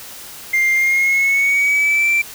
sine tone with pitch glide, 2100 to 2344 Hz, C7 to D7, +6 to -4 cents, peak -10 dBFS, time 0.53-2.22 s, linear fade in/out 10 ms, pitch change +190 cents, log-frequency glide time 0.72-2.1 s, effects tanh soft clip ceiling -11 dBFS + white hiss -35 dBFS RMS until 2.34 s

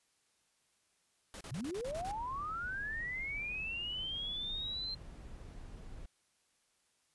pink noise bursts, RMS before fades -48 dBFS, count 8, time 1.34-2.114 s, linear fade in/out 0 ms, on 67 ms, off 34 ms
sine linear sweep, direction up, 107.8 to 4161 Hz, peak -37 dBFS, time 1.51-4.95 s, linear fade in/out 10 ms
brown noise, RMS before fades -49 dBFS, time 1.86-6.06 s, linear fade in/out 5 ms
effects white hiss -75 dBFS RMS until 7.14 s + resampled to 24000 Hz

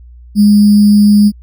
sine tone with sample-and-hold, 206.7 Hz, G#3, 8 cents flat, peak -3 dBFS, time 0.35-1.32 s, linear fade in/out 50 ms, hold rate 4900 Hz, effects added 60 Hz sine -33 dBFS peak until 1.42 s

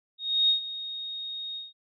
sine tone with ADSR envelope, 3729 Hz, A#7, in tune, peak -18 dBFS, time 0.18-1.73 s, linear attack 310 ms, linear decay 110 ms, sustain -15 dB, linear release 170 ms, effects none

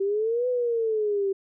sine exponential two-way sweep, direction up then down, 385.3 to 504 to 385.3 Hz, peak -22 dBFS, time 0-1.33 s, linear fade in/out 10 ms, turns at 0.48 s, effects none

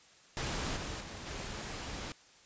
pink noise with level steps, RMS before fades -36 / -40 / -45 / -41 dBFS, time 0.37-2.12 s, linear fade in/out 0 ms, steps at 0.76 / 1 / 1.26 s, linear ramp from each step 10 ms, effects white hiss -60 dBFS RMS until 2.45 s + resampled to 16000 Hz

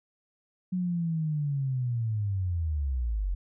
sine linear sweep, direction down, 185 to 43 Hz, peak -26 dBFS, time 0.72-3.35 s, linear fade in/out 10 ms, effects none

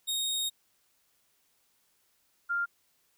sawtooth / sine tone pair in turn, 3729 / 1396.8 Hz, A#7 / F6, 0 / 0 cents, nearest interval octave + perfect fourth, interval 1700 cents, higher first, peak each -26 / -27 dBFS, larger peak first, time 0.07-0.5 / 2.49-2.66 s, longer first, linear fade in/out 20 ms, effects white hiss -71 dBFS RMS until 3.17 s

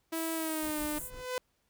sawtooth tone with pitch glide, 325.9 to 300.6 Hz, E4 to D4, -20 to +40 cents, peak -29 dBFS, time 0.12-0.99 s, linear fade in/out 10 ms, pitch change -140 cents, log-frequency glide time 0.34-0.82 s
pink high-pass noise, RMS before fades -41 dBFS, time 0.12-1.11 s, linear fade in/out 50 ms, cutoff 7600 Hz, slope 48 dB/octave
brown noise with tremolo, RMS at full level -46 dBFS, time 0.62-1.27 s, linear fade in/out 20 ms, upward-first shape sine, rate 5.9 Hz, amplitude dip 75%
sawtooth tone with exponential growth, 504 Hz, B4, 35 cents sharp, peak -26 dBFS, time 0.82-1.38 s, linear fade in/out 1 ms, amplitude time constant 120 ms
effects pink hiss -75 dBFS RMS until 1.69 s

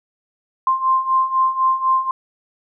sine beating tone pair, 1046.5 / 1050.5 Hz, C6 / C6, 0 / +7 cents, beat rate 4 Hz, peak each -20 / -16 dBFS, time 0.67-2.11 s, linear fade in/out 2 ms, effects none

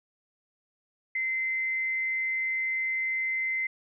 sine tone with amplitude modulation, 2069 Hz, C7, 20 cents flat, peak -25 dBFS, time 1.15-3.67 s, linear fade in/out 5 ms, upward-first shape sine, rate 223 Hz, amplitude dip 30%, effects none

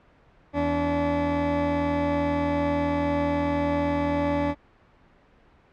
20% pulse tone pair together, 82.41 / 287.5 Hz, E2 / D4, 0 / -37 cents, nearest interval octave + minor seventh, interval 2163 cents, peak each -25 / -18 dBFS, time 0.53-4.55 s, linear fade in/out 50 ms, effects pink hiss -57 dBFS RMS until 5.72 s + low-pass 2000 Hz 12 dB/octave

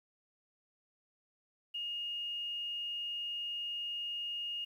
sine tone with quantisation, 2850 Hz, F7, 34 cents sharp, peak -36 dBFS, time 1.74-4.65 s, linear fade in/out 10 ms, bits 11, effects none

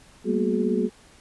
sine tone cluster, 195 / 224.8 / 241.2 / 368.7 / 424.6 Hz, G3 / A3 / B3 / F#4 / G#4, -9 / +37 / -41 / -6 / +38 cents, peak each -27 dBFS, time 0.24-0.9 s, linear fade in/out 50 ms, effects pink hiss -53 dBFS RMS until 1.2 s + resampled to 24000 Hz

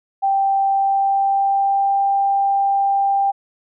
sine tone with pitch glide, 784 to 791.7 Hz, G5 to G5, 0 to +17 cents, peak -14 dBFS, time 0.22-3.32 s, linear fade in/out 20 ms, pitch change +17 cents, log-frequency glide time 0.66-2.02 s, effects none

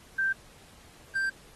sine / triangle tone pair in turn, 1568 / 1574.1 Hz, G6 / G6, 0 / +7 cents, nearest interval unison, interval 7 cents, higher second, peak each -24 dBFS, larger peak neither, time 0.18-0.33 / 1.15-1.3 s, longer neither, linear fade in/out 10 ms, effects pink hiss -55 dBFS RMS until 1.55 s + AAC 32 kbps

